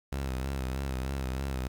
sawtooth tone with vibrato, 66.2 Hz, C2, 21 cents sharp, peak -27 dBFS, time 0.12-1.68 s, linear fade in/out 5 ms, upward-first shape sine, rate 3.2 Hz, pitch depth 68 cents each way, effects 9-bit

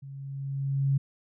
sine tone with level ramp, 137.5 Hz, C#3, 14 cents flat, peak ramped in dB -40 to -20 dBFS, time 0.02-0.98 s, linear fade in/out 10 ms, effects none

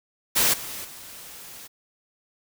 white noise with level steps, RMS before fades -20 / -35 / -42 dBFS, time 0.35-1.68 s, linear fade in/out 20 ms, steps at 0.53 / 0.84 s, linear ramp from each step 10 ms, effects none

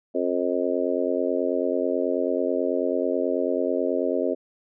harmonic tone, 89.2 Hz, F2, 37 cents sharp, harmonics 3 / 4 / 5 / 6 / 7, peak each -28 / -28 / -28 / -28 / -28 dBFS, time 0.14-4.35 s, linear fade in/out 20 ms, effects none

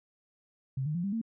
sine tone with pitch steps, 133.1 / 152.01 / 173.61 / 198.28 / 226.4 Hz, C3 / D#3 / F3 / G3 / A3, +30 / -40 / -10 / +20 / +50 cents, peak -29 dBFS, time 0.77-1.215 s, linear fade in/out 5 ms, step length 89 ms, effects none

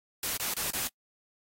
white noise bursts, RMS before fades -32 dBFS, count 4, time 0.23-0.874 s, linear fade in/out 2 ms, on 140 ms, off 28 ms, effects noise-tail reverb RT60 0.1 s tail -25 dB re dry + AAC 48 kbps

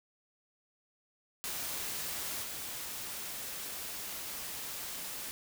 white noise with level steps, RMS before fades -38 / -41 dBFS, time 1.44-5.31 s, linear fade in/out 0 ms, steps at 2.42 s, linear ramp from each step 20 ms, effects none

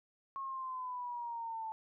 sine exponential sweep, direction down, 1092 to 879 Hz, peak -38 dBFS, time 0.36-1.72 s, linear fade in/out 0 ms, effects none

